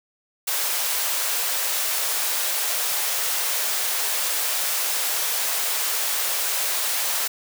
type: high-pass noise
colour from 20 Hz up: white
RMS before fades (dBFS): -24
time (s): 0.47-7.28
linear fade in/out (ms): 10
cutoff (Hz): 470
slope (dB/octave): 24
effects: none